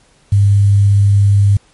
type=tone with quantisation; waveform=sine; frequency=100.5 Hz; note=G2; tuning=44 cents sharp; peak=-6 dBFS; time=0.32-1.57 s; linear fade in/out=5 ms; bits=6; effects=pink hiss -51 dBFS RMS until 1.73 s + MP3 48 kbps